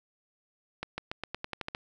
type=accelerating click train; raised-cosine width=0.3 ms; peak=-18 dBFS; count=10; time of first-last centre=0.83-1.749 s; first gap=150 ms; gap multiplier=0.9; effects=none